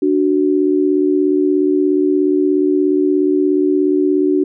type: tone pair together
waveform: sine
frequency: 295 / 371.9 Hz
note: D4 / F#4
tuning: +8 / +9 cents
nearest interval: major third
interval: 401 cents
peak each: -14 dBFS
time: 0.02-4.44 s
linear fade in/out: 5 ms
effects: none